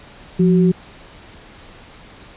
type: tone pair together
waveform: sine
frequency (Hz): 176.4 / 374.4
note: F3 / F#4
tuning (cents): +18 / +20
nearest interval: octave + minor second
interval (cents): 1302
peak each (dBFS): -11 / -17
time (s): 0.39-0.72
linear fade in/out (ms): 10
effects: pink hiss -42 dBFS RMS until 2.36 s + resampled to 8000 Hz